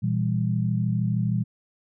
sine chord, E diminished, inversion second, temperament just, 118.67 / 164.81 / 197.78 Hz, Bb2 / E3 / G3, +31 / 0 / +16 cents, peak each -24 / -27 / -27 dBFS, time 0.02-1.44 s, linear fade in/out 20 ms, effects none

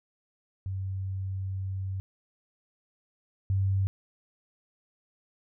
sine tone pair in turn, 95.6 / 96.77 Hz, G2 / G2, -43 / -22 cents, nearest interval unison, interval 21 cents, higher second, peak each -30 / -23 dBFS, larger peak second, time 0.66-2 / 3.5-3.87 s, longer first, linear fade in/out 0 ms, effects none

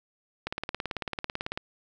click train, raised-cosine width 0.3 ms, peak -15 dBFS, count 21, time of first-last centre 0.47-1.575 s, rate 18.1 Hz, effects none

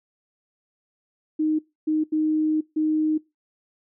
sine tone bursts at uneven times, 310.2 Hz, D#4, 5 cents flat, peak -19 dBFS, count 4, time 1.39-1.59 / 1.87-2.04 / 2.12-2.61 / 2.76-3.18 s, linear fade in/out 10 ms, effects noise-tail reverb RT60 0.2 s tail -20 dB re dry

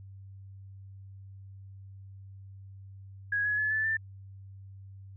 sine tone with pitch steps, 1658 / 1687 / 1716.5 / 1746.5 / 1777 Hz, G#6 / G#6 / A6 / A6 / A6, -3 / +27 / -43 / -13 / +17 cents, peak -26 dBFS, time 3.32-3.97 s, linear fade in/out 5 ms, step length 130 ms, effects added 97 Hz sine -45 dBFS peak until 5.16 s

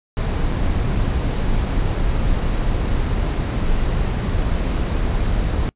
brown noise with dropouts, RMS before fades -19 dBFS, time 0.17-5.69 s, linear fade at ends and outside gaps 0 ms, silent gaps 0.516-0.523 s, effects noise-tail reverb RT60 0.1 s tail -25 dB re dry + resampled to 8000 Hz

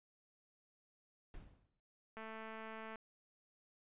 brown noise with exponential decay, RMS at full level -49 dBFS, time 1.34-1.8 s, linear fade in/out 0 ms, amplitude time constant 100 ms
click train, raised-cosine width 0.5 ms, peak -35 dBFS, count 175, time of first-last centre 2.17-2.957 s, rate 221 Hz
effects resampled to 8000 Hz

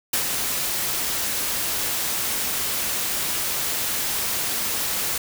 white noise with ADSR envelope, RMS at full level -21 dBFS, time 0.13-5.18 s, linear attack 6 ms, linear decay 85 ms, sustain -4 dB, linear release 4 ms, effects none

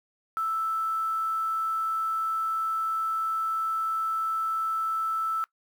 sine tone with quantisation, 1318.5 Hz, E6, in tune, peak -25 dBFS, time 0.37-5.44 s, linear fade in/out 0 ms, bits 8, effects noise-tail reverb RT60 0.1 s tail -21 dB re dry

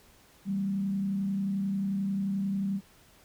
sine tone with frequency modulation, 196 Hz, G3, in tune, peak -27 dBFS, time 0.45-2.81 s, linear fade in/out 50 ms, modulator 31.3 Hz, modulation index 0.39, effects pink hiss -59 dBFS RMS until 3.24 s

